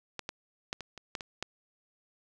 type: clicks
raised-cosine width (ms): 0.2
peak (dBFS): -19 / -19 / -16 / -23 / -27 / -17 / -22 / -16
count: 8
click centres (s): 0.193 / 0.291 / 0.729 / 0.807 / 0.977 / 1.152 / 1.208 / 1.426
effects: none